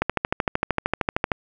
click train, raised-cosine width 0.5 ms, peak -5 dBFS, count 18, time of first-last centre 0.02-1.318 s, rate 13.1 Hz, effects none

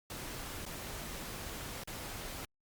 pink noise with dropouts, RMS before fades -43 dBFS, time 0.1-2.45 s, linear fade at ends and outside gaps 2 ms, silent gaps 0.653-0.663 / 1.837-1.874 s, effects Opus 48 kbps

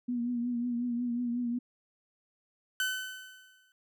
sine tone with vibrato, 241.1 Hz, B3, 41 cents flat, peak -29 dBFS, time 0.08-1.59 s, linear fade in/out 10 ms, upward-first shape triangle, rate 5.5 Hz, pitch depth 51 cents each way
30% pulse tone with exponential decay, 1517 Hz, F#6, 43 cents sharp, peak -24 dBFS, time 2.8-3.72 s, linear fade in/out 1 ms, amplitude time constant 200 ms
effects none

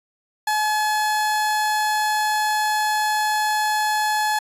30% pulse tone, 853 Hz, G#5, 46 cents sharp, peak -16 dBFS, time 0.47-4.39 s, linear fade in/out 5 ms, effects resampled to 32000 Hz

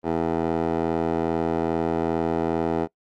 15% pulse tone with band-pass filter, 82.41 Hz, E2, in tune, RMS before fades -24 dBFS, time 0.03-2.88 s, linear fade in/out 50 ms, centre 530 Hz, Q 2.9, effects noise-tail reverb RT60 0.1 s tail -23 dB re dry + Opus 32 kbps

